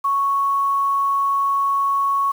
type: tone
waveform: sine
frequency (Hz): 1108.7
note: C#6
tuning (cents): 0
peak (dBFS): -16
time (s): 0.04-2.32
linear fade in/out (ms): 10
effects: 7-bit